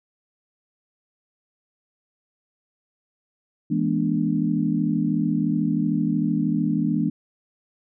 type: chord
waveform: sine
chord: E dominant seventh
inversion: none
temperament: equal with one note detuned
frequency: 164.81 / 207.7 / 241 / 293.7 Hz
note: E3 / G#3 / B3 / D4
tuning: 0 / 0 / -42 / 0 cents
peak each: -25 dBFS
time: 3.7-7.1 s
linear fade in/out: 10 ms
effects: none